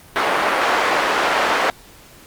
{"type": "band-pass noise", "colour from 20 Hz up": "white", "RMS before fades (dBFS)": -18, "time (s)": [0.16, 1.7], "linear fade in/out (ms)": 0, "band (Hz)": [420, 1500], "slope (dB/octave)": 12, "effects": ["pink hiss -45 dBFS RMS until 2.26 s", "Opus 48 kbps"]}